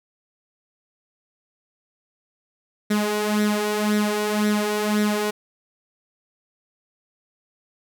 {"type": "tone with flanger", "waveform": "sawtooth", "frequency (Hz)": 210, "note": "G#3", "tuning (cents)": 19, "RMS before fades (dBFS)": -22, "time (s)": [2.9, 5.31], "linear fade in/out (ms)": 10, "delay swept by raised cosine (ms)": [0.52, 2.72], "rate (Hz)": 1.9, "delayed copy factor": 0.65, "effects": []}